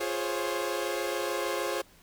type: chord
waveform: sawtooth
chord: Db major seventh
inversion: first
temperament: equal with one note detuned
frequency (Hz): 349.2 / 415.3 / 523.3 / 549.9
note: F4 / Ab4 / C5 / Db5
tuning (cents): 0 / 0 / 0 / -14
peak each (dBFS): -31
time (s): 0-1.82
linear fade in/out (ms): 10
effects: pink hiss -58 dBFS RMS until 2.02 s